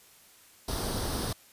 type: noise with comb filter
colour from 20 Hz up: pink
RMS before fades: -32 dBFS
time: 0.68-1.33 s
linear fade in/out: 5 ms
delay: 0.21 ms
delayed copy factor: +0.6
effects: white hiss -57 dBFS RMS until 1.52 s + resampled to 32000 Hz